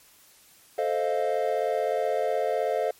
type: chord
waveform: triangle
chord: F dominant seventh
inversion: first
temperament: equal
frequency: 440 / 523.3 / 622.3 / 698.5 Hz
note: A4 / C5 / Eb5 / F5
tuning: 0 / 0 / 0 / 0 cents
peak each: -27 dBFS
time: 0.78-2.91 s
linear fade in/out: 5 ms
effects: white hiss -56 dBFS RMS until 2.99 s + MP3 64 kbps